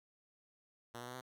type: tone with pitch steps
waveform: 5% pulse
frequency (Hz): 119.1 / 121.95 / 124.88 / 127.87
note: A#2 / B2 / B2 / C3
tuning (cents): +38 / -21 / +20 / -39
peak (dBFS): -34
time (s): 0.94-1.212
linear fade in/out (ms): 10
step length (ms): 68
effects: none